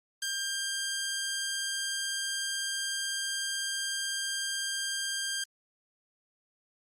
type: tone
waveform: 10% pulse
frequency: 1594 Hz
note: G6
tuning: 28 cents sharp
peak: -22 dBFS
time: 0.22-5.44 s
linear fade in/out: 5 ms
effects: low-pass 12000 Hz 12 dB/octave + Opus 24 kbps